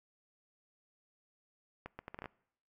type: accelerating click train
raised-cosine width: 0.5 ms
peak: -28 dBFS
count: 8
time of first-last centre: 1.86-2.258 s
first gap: 130 ms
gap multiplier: 0.7
effects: noise-tail reverb RT60 0.7 s tail -23 dB re dry